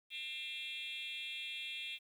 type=tone with frequency modulation; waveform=sine; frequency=2986 Hz; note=F#7; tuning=15 cents sharp; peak=-39 dBFS; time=0.1-1.99 s; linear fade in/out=50 ms; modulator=295 Hz; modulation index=2.3; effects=tanh soft clip ceiling -38 dBFS + 11-bit